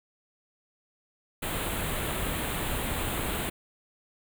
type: band-stop noise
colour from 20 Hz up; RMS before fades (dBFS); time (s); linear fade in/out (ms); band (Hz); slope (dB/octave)
pink; -31; 1.42-3.5; 10; 3900 to 7700; 48
effects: none